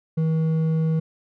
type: tone with hard clipping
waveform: sine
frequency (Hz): 160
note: D#3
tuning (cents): +49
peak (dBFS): -20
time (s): 0.17-1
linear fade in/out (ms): 10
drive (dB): 5
effects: none